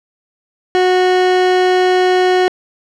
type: tone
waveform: 30% pulse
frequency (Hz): 366.8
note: F#4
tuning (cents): -15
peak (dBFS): -7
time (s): 0.75-2.48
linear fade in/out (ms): 0
effects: low-pass 4000 Hz 12 dB/octave + 8-bit